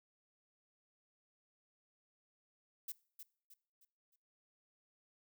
violet noise with echo, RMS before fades -43 dBFS, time 2.88-2.92 s, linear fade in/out 5 ms, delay 310 ms, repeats 4, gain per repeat -8 dB, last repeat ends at 4.16 s, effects noise-tail reverb RT60 0.5 s tail -22 dB re dry

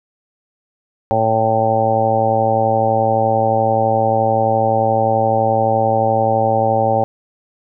harmonic tone, 111.6 Hz, A2, 25 cents sharp, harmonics 1 / 2 / 3 / 4 / 5 / 6 / 7 / 8, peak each -22 / -25 / -28 / -24 / -17 / -25 / -16 / -26 dBFS, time 1.11-7.04 s, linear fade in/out 0 ms, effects none

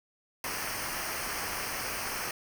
pink noise with comb filter, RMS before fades -35 dBFS, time 0.44-2.31 s, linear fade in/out 2 ms, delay 0.27 ms, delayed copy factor -0.75, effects none

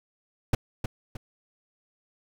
brown noise with echo, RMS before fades -20 dBFS, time 0.53-0.55 s, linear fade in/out 5 ms, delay 310 ms, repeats 2, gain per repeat -8 dB, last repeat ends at 1.17 s, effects none

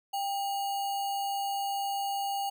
sine tone with sample-and-hold, 794 Hz, G5, 22 cents sharp, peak -29 dBFS, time 0.13-2.5 s, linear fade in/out 10 ms, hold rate 3675 Hz, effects none

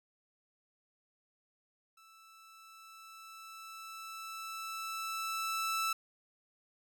sawtooth tone with level ramp, 1320 Hz, E6, 2 cents sharp, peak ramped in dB -55 to -27 dBFS, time 1.97-5.93 s, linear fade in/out 5 ms, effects none

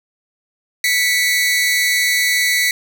sawtooth tone pair together, 1975.1 / 2217 Hz, B6 / C#7, 0 / 0 cents, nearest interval major second, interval 200 cents, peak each -12 / -15 dBFS, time 0.84-2.71 s, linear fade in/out 2 ms, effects none

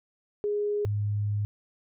sine tone pair in turn, 414 / 103.5 Hz, G#4 / G#2, -5 / -5 cents, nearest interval 2 octaves, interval 2400 cents, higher first, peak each -25 dBFS, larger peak neither, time 0.44-0.85 / 0.85-1.45 s, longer second, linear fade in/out 0 ms, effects none

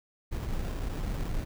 brown noise with sample-and-hold, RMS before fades -32 dBFS, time 0.31-1.45 s, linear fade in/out 20 ms, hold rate 2100 Hz, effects none

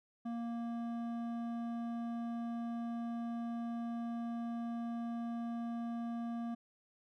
sine tone with hard clipping, 233.7 Hz, A#3, 5 cents sharp, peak -39 dBFS, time 0.25-6.55 s, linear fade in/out 10 ms, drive 10 dB, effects none

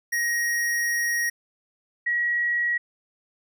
square / sine tone pair in turn, 1884 / 1912.5 Hz, A#6 / A#6, +18 / +44 cents, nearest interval unison, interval 26 cents, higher second, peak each -23 / -21 dBFS, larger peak second, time 0.12-1.3 / 2.06-2.78 s, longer first, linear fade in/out 10 ms, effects none

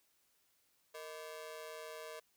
sawtooth ring-modulated tone, 545 Hz, C#5, 29 cents flat, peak -39 dBFS, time 0.94-2.2 s, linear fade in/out 10 ms, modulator 81 Hz, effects white hiss -75 dBFS RMS until 2.36 s

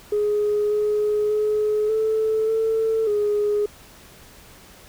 sine tone with pitch steps, 417.3 / 420.6 / 424.7 / 438.1 / 445.3 / 415.6 Hz, G#4 / G#4 / G#4 / A4 / A4 / G#4, +8 / +22 / +39 / -7 / +21 / +1 cents, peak -17 dBFS, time 0.12-3.66 s, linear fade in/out 5 ms, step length 590 ms, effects tanh soft clip ceiling -14 dBFS + pink hiss -47 dBFS RMS until 4.88 s

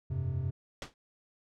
triangle chord, F suspended second, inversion none, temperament just, 87.31 / 98.22 / 130.96 Hz, F2 / G2 / C3, 0 / +4 / +2 cents, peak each -34 / -35 / -31 dBFS, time 0.1-0.51 s, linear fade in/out 10 ms
pink noise with exponential decay, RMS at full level -35 dBFS, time 0.82-0.94 s, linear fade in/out 1 ms, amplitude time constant 25 ms
effects low-pass 6000 Hz 12 dB/octave

